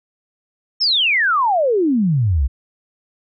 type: exponential sweep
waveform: sine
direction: down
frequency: 5510 to 59.4 Hz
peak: -13 dBFS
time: 0.8-2.48 s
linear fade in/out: 20 ms
effects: none